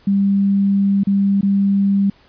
sine tone with dropouts, 198.1 Hz, G3, 18 cents sharp, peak -12 dBFS, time 0.07-2.1 s, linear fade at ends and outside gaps 5 ms, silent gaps 1.035-1.07 / 1.411-1.429 s, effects pink hiss -52 dBFS RMS until 2.28 s + resampled to 11025 Hz

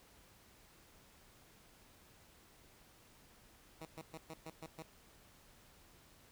10% pulse tone bursts, 160 Hz, D#3, 49 cents sharp, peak -38 dBFS, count 7, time 3.81-4.824 s, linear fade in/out 2 ms, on 42 ms, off 120 ms, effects pink hiss -64 dBFS RMS until 6.31 s

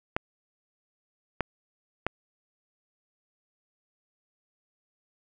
clicks, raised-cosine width 0.5 ms, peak -11 dBFS, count 3, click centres 0.165 / 1.407 / 2.066 s, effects none

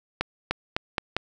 accelerating click train, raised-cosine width 0.3 ms, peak -8 dBFS, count 5, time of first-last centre 0.21-1.166 s, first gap 300 ms, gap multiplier 0.85, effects none

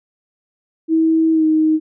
sine tone with pitch glide, 322.4 to 313.2 Hz, E4 to D#4, -38 to +11 cents, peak -11 dBFS, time 0.88-1.8 s, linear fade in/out 50 ms, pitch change -51 cents, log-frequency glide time 1.32-1.45 s, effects none

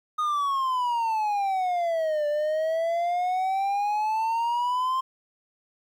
triangle exponential two-way sweep, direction down then up, 1244.5 to 587.3 to 1054 Hz, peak -21 dBFS, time 0.18-5.01 s, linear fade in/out 10 ms, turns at 2.27 s, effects 10-bit

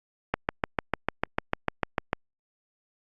click train, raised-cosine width 0.5 ms, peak -8 dBFS, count 13, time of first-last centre 0.34-2.131 s, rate 6.7 Hz, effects Opus 48 kbps

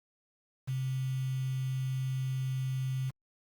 sine tone with quantisation, 131.1 Hz, C3, 4 cents sharp, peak -30 dBFS, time 0.67-3.11 s, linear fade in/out 20 ms, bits 8, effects Opus 48 kbps

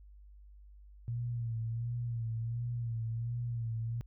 sine tone with vibrato, 116.54 Hz, A#2, in tune, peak -33 dBFS, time 1.08-4.01 s, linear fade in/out 0 ms, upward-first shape sine, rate 1.4 Hz, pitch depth 53 cents each way, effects added 50 Hz sine -52 dBFS peak until 4.06 s

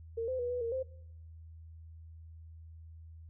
sine tone with pitch steps, 457.6 / 515 / 486.2 / 493.6 / 462.4 / 522 Hz, A#4 / C5 / B4 / B4 / A#4 / C5, -32 / -28 / -27 / -1 / -14 / -4 cents, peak -32 dBFS, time 0.17-0.83 s, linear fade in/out 10 ms, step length 110 ms, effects noise-tail reverb RT60 0.9 s tail -25 dB re dry + added 81 Hz sine -48 dBFS peak until 3.29 s

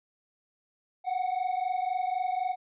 triangle tone pair together, 728.1 / 752 Hz, F#5 / F#5, -28 / +28 cents, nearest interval minor second, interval 56 cents, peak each -27 dBFS, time 1.04-2.56 s, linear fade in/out 50 ms, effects tanh soft clip ceiling -22 dBFS + resampled to 8000 Hz

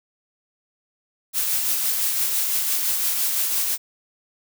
blue noise with tremolo, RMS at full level -21 dBFS, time 1.33-3.78 s, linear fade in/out 50 ms, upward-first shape triangle, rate 5.9 Hz, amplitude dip 35%, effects none

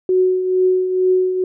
sine tone with tremolo, 370 Hz, F#4, in tune, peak -10 dBFS, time 0.09-1.44 s, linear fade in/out 2 ms, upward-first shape triangle, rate 2.2 Hz, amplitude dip 60%, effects none

